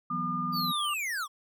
sine tone with pitch glide, 1209 to 1186.9 Hz, D6 to D6, +50 to +18 cents, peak -30 dBFS, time 0.1-0.94 s, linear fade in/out 5 ms, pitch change -32 cents, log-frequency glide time 0.6-0.79 s
sine chord, E suspended second, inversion none, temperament equal, 164.81 / 185 / 246.9 Hz, E3 / F#3 / B3, 0 / 0 / 0 cents, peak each -37 dBFS, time 0.1-0.73 s, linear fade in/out 20 ms
square linear sweep, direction down, 4726 to 1065 Hz, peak -31 dBFS, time 0.52-1.28 s, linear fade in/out 50 ms
effects none

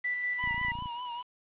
sine tone with tremolo, 1975.5 Hz, B6, in tune, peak -28 dBFS, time 0.04-0.72 s, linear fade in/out 10 ms, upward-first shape square, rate 5.1 Hz, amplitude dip 30%
square tone with vibrato, 970 Hz, B5, 31 cents flat, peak -36 dBFS, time 0.38-1.23 s, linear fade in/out 20 ms, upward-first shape triangle, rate 5 Hz, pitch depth 66 cents each way
click train, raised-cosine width 5 ms, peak -30 dBFS, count 13, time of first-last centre 0.44-0.858 s, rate 28.7 Hz
effects resampled to 8000 Hz + 9-bit

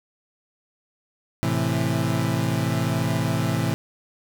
30% pulse chord, A minor, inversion none, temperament equal, 110 / 130.81 / 164.81 Hz, A2 / C3 / E3, 0 / 0 / 0 cents, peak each -23 dBFS, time 1.43-3.74 s, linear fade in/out 0 ms, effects none

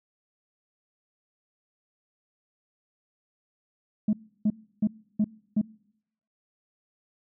sine tone bursts, 212.3 Hz, G#3, 38 cents sharp, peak -18 dBFS, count 5, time 4.08-5.615 s, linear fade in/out 5 ms, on 51 ms, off 320 ms, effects noise-tail reverb RT60 0.8 s tail -26 dB re dry + tanh soft clip ceiling -17 dBFS

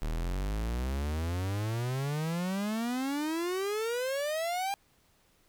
45% pulse exponential sweep, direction up, 37.27 to 808 Hz, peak -30 dBFS, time 0.02-4.74 s, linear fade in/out 0 ms, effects pink hiss -67 dBFS RMS until 5.48 s

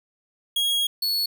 45% pulse tone pair in turn, 3298 / 4402 Hz, G#7 / C#8, -13 / -13 cents, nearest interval perfect fourth, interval 500 cents, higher second, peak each -20 / -21 dBFS, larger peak first, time 0.56-0.87 / 1.02-1.26 s, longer first, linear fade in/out 5 ms, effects none

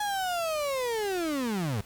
35% pulse linear sweep, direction down, 844 to 93.7 Hz, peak -26 dBFS, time 0-1.81 s, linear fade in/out 5 ms, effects pink hiss -53 dBFS RMS until 1.85 s

